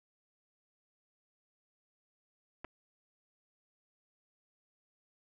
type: clicks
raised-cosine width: 0.5 ms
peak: -29 dBFS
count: 2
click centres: 2.645 / 2.648 s
effects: none